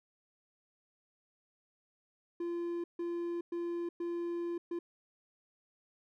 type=tone bursts at uneven times; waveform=triangle; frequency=343.8 Hz; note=F4; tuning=27 cents flat; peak=-32 dBFS; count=5; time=2.4-2.84 / 2.99-3.41 / 3.52-3.89 / 4-4.58 / 4.71-4.79 s; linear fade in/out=5 ms; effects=none